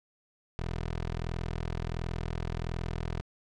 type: tone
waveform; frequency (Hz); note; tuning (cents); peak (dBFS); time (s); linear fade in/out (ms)
15% pulse; 41.41; E1; +9; -26; 0.59-3.21; 0
effects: low-pass 5000 Hz 12 dB/octave